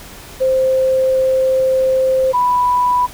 sine tone pair in turn, 523.3 / 987.9 Hz, C5 / B5, 0 / 0 cents, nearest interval major seventh, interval 1100 cents, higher second, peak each -11 dBFS, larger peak neither, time 0.4-2.33 / 2.33-3.07 s, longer first, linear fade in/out 20 ms, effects added 42 Hz sine -43 dBFS peak until 3.13 s + pink hiss -36 dBFS RMS until 3.13 s

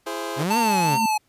20% pulse chord, E augmented, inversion none, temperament equal with one note detuned, 334.4 / 415.3 / 523.3 Hz, E4 / G#4 / B#4, +25 / 0 / 0 cents, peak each -27 dBFS, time 0.06-0.44 s, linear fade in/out 10 ms
sawtooth linear two-way sweep, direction up then down, 123.47 to 243.2 to 123.47 Hz, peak -18 dBFS, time 0.36-0.99 s, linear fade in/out 50 ms, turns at 0.58 s
square tone with vibrato, 878 Hz, A5, 4 cents flat, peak -20 dBFS, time 0.5-1.18 s, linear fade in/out 10 ms, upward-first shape triangle, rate 2.6 Hz, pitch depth 67 cents each way
sine tone with exponential growth, 220 Hz, A3, in tune, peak -20 dBFS, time 0.73-1.06 s, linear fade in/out 5 ms, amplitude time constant 70 ms
effects pink hiss -65 dBFS RMS until 1.28 s + resampled to 32000 Hz

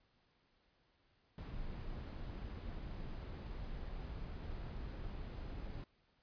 brown noise, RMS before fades -45 dBFS, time 1.38-5.84 s, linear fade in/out 2 ms, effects pink hiss -75 dBFS RMS until 6.22 s + resampled to 11025 Hz

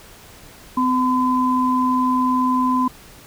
sine tone pair together, 255 / 1016 Hz, C4 / B5, -44 / +49 cents, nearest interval 2 octaves, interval 2393 cents, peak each -18 dBFS, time 0.77-2.88 s, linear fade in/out 5 ms, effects pink hiss -44 dBFS RMS until 3.26 s

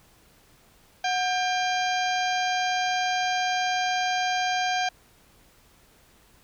harmonic tone with a mistuned harmonic, 797 Hz, G5, 28 cents sharp, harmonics 1 / 2 / 3 / 4 / 5 / 6 / 7 / 8, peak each -25 / -30 / -33 / -34 / -39 / -37 / -43 / -39 dBFS, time 1.04-4.89 s, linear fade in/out 5 ms, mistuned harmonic 1, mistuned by -140 cents, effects pink hiss -58 dBFS RMS until 6.43 s

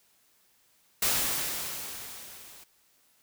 white noise with level ramp, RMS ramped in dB -25 to -51 dBFS, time 1.02-2.64 s, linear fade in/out 5 ms, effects white hiss -66 dBFS RMS until 3.22 s

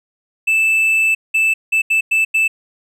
triangle tone bursts at uneven times, 2637 Hz, E7, in tune, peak -10 dBFS, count 6, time 0.47-1.15 / 1.34-1.54 / 1.72-1.82 / 1.9-2.01 / 2.11-2.25 / 2.34-2.48 s, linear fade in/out 10 ms, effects none

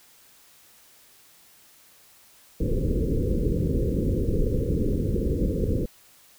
pink low-pass noise, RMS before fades -24 dBFS, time 2.6-5.86 s, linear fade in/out 5 ms, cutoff 520 Hz, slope 96 dB/octave, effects white hiss -55 dBFS RMS until 6.38 s

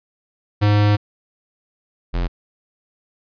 square tone pair in turn, 103.83 / 43.5 Hz, G#2 / F1, 0 / -6 cents, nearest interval octave + minor third, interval 1506 cents, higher first, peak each -13 / -19 dBFS, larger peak first, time 0.61-0.97 / 2.13-2.28 s, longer first, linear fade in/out 20 ms, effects resampled to 11025 Hz

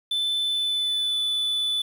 triangle tone with pitch glide, 3520 to 3484 Hz, A7 to A7, 0 to -18 cents, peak -21 dBFS, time 0.11-1.82 s, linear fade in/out 5 ms, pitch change -18 cents, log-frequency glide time 0.41-1.16 s, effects 8-bit

